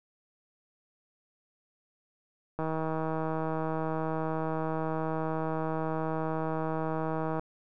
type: click train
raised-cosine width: 1 ms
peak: -19 dBFS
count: 765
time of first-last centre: 2.59-7.395 s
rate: 159 Hz
effects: none